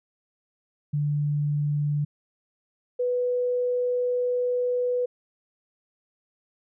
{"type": "tone pair in turn", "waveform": "sine", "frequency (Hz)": [146.83, 493.9], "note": ["D3", "B4"], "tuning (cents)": [0, 0], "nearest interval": "octave + major sixth", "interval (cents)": 2100, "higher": "second", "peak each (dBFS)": -22, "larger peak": "neither", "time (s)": [[0.93, 2.05], [2.99, 5.06]], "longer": "second", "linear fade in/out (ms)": 10, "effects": []}